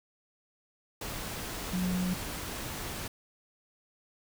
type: tone in noise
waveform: sine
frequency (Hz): 182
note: F#3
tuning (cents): -28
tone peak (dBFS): -28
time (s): 1.73-2.14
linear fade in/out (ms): 5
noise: pink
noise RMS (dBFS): -38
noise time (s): 1.01-3.08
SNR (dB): +7
effects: none